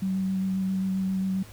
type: tone with vibrato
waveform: sine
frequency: 190 Hz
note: F#3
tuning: 46 cents sharp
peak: -24 dBFS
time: 0.02-1.43 s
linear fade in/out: 5 ms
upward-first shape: square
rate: 7.5 Hz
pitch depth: 10 cents each way
effects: added 105 Hz sine -47 dBFS peak until 1.52 s + pink hiss -50 dBFS RMS until 1.52 s